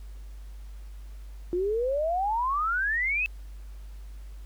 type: exponential sweep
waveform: sine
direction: up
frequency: 344.1 to 2637 Hz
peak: -24 dBFS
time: 1.53-3.26 s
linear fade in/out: 0 ms
effects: added 50 Hz sine -39 dBFS peak until 4.45 s + pink hiss -60 dBFS RMS until 4.45 s